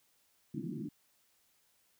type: band-pass noise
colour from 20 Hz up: white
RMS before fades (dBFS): -40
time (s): 0.54-0.89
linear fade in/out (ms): 5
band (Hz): 130 to 340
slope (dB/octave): 96
effects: white hiss -72 dBFS RMS until 1.99 s